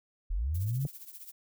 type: linear sweep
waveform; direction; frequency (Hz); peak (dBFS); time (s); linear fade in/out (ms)
sine; up; 35.16 to 146.83; -28; 0.3-0.87; 10
type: noise with tremolo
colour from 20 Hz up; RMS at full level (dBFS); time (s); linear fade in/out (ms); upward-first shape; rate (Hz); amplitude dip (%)
violet; -44; 0.54-1.32; 10; triangle; 15; 80
type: click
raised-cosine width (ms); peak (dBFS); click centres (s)
2; -28; 0.852
effects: none